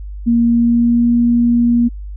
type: tone with pitch glide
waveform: sine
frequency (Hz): 234.2 to 237.5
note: A#3 to A#3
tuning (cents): +8 to +33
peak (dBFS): -9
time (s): 0.26-1.89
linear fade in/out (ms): 20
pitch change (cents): +25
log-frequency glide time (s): 0.44-1.12
effects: added 50 Hz sine -25 dBFS peak until 2.16 s